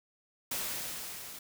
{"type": "noise with level ramp", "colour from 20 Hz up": "white", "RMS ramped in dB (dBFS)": [-34, -46], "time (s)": [0.51, 1.39], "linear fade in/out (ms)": 5, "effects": []}